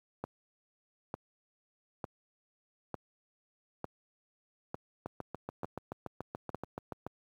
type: two click trains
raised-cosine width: 1 ms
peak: -24 / -22 dBFS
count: 15 / 8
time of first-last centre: 5.06-7.066 / 0.24-6.546 s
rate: 6.98 / 1.11 Hz
effects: high-pass 80 Hz 12 dB/octave + 10-bit